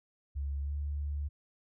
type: tone with pitch glide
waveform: sine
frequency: 70.2 to 72.47 Hz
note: C#2 to D2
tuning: +22 to -22 cents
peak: -32 dBFS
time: 0.35-1.29 s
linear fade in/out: 20 ms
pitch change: +56 cents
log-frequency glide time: 0.62-0.73 s
effects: none